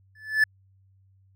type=tone with exponential growth; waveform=triangle; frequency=1739 Hz; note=A6; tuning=21 cents flat; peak=-12 dBFS; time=0.15-0.44 s; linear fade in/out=5 ms; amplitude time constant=61 ms; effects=added 96 Hz sine -57 dBFS peak until 1.35 s